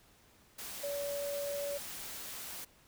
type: tone in noise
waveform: sine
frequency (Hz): 570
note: C#5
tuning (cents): +48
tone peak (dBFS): -35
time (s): 0.83-1.78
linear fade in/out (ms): 10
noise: white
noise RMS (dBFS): -44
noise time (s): 0.58-2.65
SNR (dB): +6
effects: pink hiss -64 dBFS RMS until 2.87 s